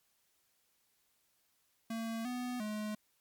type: tone with pitch steps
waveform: square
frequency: 226.6 / 247.9 / 212.3 Hz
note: A#3 / B3 / G#3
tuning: -49 / +7 / +38 cents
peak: -37 dBFS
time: 1.9-2.95 s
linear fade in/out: 5 ms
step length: 350 ms
effects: white hiss -75 dBFS RMS until 3.2 s + MP3 96 kbps